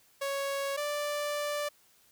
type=tone pair in turn; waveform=sawtooth; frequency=554.4 / 587.4 Hz; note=C#5 / D5; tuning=0 / 0 cents; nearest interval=minor second; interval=100 cents; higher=second; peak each=-27 dBFS; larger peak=neither; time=0.21-0.77 / 0.77-1.69 s; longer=second; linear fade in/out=10 ms; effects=white hiss -64 dBFS RMS until 2.11 s